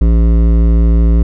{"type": "tone with hard clipping", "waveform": "triangle", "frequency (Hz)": 56.6, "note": "A1", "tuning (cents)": 50, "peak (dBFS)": -8, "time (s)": [0.01, 1.23], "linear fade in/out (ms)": 5, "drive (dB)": 17, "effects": []}